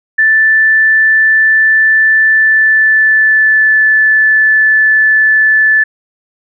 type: tone with pitch glide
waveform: sine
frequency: 1760 to 1743.8 Hz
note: A6 to A6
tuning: 0 to -16 cents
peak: -5 dBFS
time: 0.18-5.84 s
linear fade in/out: 10 ms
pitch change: -16 cents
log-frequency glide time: 2.3-3.77 s
effects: none